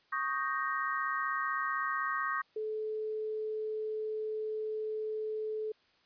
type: chord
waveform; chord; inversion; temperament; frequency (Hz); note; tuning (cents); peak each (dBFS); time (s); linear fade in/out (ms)
sine; Eb dominant seventh; third; equal; 1108.7 / 1244.5 / 1568 / 1864.7; Db6 / Eb6 / G6 / Bb6; 0 / 0 / 0 / 0; -35 / -36 / -38 / -37; 0.12-2.42; 10
type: tone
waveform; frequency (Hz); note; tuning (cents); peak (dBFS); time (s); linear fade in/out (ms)
sine; 432.7; A4; -29; -33; 2.56-5.72; 5
effects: white hiss -68 dBFS RMS until 6.05 s + resampled to 11025 Hz

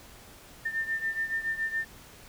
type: beating tone pair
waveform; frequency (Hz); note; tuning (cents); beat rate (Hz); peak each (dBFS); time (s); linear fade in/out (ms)
sine; 1796 / 1803.1; A6 / A6; +35 / +42; 7.1; -30 / -34; 0.65-1.85; 10
effects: pink hiss -51 dBFS RMS until 2.28 s

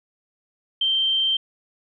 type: tone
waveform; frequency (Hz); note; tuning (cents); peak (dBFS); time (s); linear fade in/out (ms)
sine; 3136; G7; 0; -18; 0.81-1.37; 5
effects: none

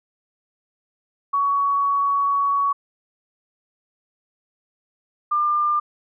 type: tone pair in turn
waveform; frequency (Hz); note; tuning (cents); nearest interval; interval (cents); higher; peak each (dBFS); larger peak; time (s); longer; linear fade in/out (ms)
sine; 1123 / 1197.5; C#6 / D6; +22 / +33; minor second; 111; second; -17; neither; 1.33-2.73 / 5.31-5.8; first; 10
effects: none

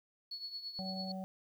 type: tone with tremolo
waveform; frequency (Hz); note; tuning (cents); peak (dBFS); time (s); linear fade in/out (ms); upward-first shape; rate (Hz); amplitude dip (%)
sine; 4392; C#8; -17; -38; 0.31-1.12; 5; triangle; 9; 75
type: harmonic tone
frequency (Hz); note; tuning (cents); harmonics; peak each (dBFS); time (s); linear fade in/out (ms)
189; F#3; +37; 1 / 3 / 4; -40 / -47 / -47; 0.79-1.24; 0
effects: 11-bit

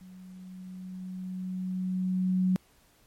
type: tone with level ramp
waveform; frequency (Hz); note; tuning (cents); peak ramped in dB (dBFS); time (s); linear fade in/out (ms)
sine; 185; F#3; 0; -46 to -21; 0.01-2.56; 0
effects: pink hiss -63 dBFS RMS until 3.06 s + MP3 64 kbps

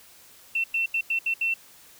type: tone bursts at uneven times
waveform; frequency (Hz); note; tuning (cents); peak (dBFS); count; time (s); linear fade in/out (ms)
sine; 2697; E7; +39; -22; 6; 0.55-0.64 / 0.74-0.86 / 0.94-1.01 / 1.1-1.19 / 1.26-1.34 / 1.41-1.54; 5
effects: white hiss -52 dBFS RMS until 1.99 s

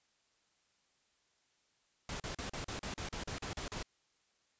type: noise bursts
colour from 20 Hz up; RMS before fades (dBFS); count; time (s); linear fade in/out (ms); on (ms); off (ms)
pink; -41; 12; 2.09-3.828; 2; 110; 38
effects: white hiss -75 dBFS RMS until 4.59 s + resampled to 16000 Hz

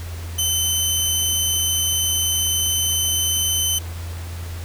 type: tone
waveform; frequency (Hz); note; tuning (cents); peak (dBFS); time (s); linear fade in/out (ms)
15% pulse; 3054; G7; -46; -11; 0.38-3.79; 10
effects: added 85 Hz sine -28 dBFS peak until 4.64 s + pink hiss -39 dBFS RMS until 4.64 s

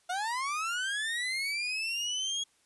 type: linear sweep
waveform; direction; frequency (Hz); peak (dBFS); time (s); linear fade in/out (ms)
30% pulse; up; 698.5 to 3322; -28; 0.09-2.44; 10
effects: white hiss -68 dBFS RMS until 2.65 s + resampled to 24000 Hz

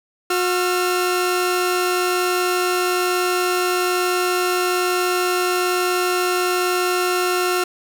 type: tone pair together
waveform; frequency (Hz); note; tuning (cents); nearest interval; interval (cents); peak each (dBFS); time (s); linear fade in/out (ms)
sawtooth; 361.2 / 1363.7; F#4 / F6; -42 / -42; octave + major seventh; 2300; -15 / -19; 0.3-7.64; 5
effects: none

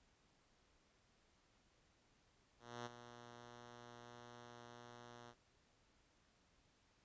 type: tone with ADSR envelope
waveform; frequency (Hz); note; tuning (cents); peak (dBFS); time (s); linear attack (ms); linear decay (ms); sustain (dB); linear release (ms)
5% pulse; 119.9; A#2; +49; -34; 2.59-5.35; 270; 19; -11; 59
effects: pink hiss -75 dBFS RMS until 7.04 s + resampled to 16000 Hz

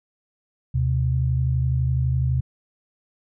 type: tone pair together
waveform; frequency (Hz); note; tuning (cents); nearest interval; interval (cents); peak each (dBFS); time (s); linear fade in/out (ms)
sine; 76.2 / 128.15; D#2 / C3; -36 / -36; major sixth; 900; -23 / -20; 0.74-2.41; 10
effects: none

